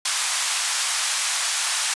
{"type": "band-pass noise", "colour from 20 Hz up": "white", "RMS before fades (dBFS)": -24, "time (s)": [0.05, 1.94], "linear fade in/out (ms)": 5, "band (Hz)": [820, 9900], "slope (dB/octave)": 24, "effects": ["resampled to 24000 Hz"]}